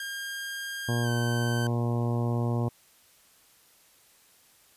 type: tone with pitch glide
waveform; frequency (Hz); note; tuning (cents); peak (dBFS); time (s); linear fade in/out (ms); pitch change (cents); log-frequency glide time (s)
sawtooth; 1610 to 1541.7; G6 to G6; +46 to -29; -30; 0-1.67; 2; -75; 1.02-1.09
type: harmonic tone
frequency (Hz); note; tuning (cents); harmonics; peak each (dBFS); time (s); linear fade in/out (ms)
118.9; A#2; +35; 1 / 2 / 3 / 4 / 5 / 6 / 7 / 8 / 9; -26 / -32 / -36 / -38 / -40 / -42 / -43 / -44 / -45; 0.88-2.69; 10
effects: white hiss -60 dBFS RMS until 4.76 s + resampled to 32000 Hz